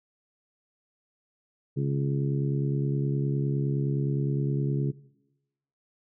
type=harmonic tone; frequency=69.7 Hz; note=C#2; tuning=10 cents sharp; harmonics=2 / 3 / 4 / 5 / 6; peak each=-25 / -35 / -36 / -35 / -37 dBFS; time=1.76-4.92 s; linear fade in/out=20 ms; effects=noise-tail reverb RT60 0.9 s tail -19 dB re dry